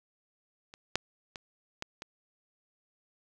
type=clicks; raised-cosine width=0.2 ms; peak=-30 / -9 / -23 / -18 / -23 dBFS; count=5; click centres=0.739 / 0.956 / 1.358 / 1.824 / 2.021 s; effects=none